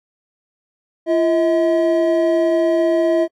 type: tone pair together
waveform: triangle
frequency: 340 / 640.5 Hz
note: F4 / E5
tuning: -46 / -50 cents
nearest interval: major seventh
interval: 1096 cents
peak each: -14 dBFS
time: 1.06-3.28 s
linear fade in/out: 50 ms
effects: AAC 48 kbps